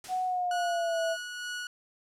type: noise with exponential decay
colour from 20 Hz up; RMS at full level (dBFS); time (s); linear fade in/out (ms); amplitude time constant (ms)
white; -41; 0.04-0.6; 2; 120
type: tone with pitch glide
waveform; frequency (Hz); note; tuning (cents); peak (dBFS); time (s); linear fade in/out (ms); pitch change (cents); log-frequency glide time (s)
sine; 740 to 659.3; F#5 to E5; 0 to 0; -27; 0.08-1.17; 50; -200; 0.25-1
type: tone with tremolo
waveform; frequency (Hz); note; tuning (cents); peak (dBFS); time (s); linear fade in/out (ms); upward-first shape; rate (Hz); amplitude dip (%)
sawtooth; 1463; F#6; -20; -30; 0.51-1.67; 2; sine; 2.2; 35
effects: low-pass 9000 Hz 12 dB/octave